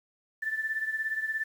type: beating tone pair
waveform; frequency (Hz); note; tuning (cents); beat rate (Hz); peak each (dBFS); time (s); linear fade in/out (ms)
sine; 1760 / 1777; A6 / A6; 0 / +17; 17; -30 / -35; 0.42-1.44; 10
effects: 9-bit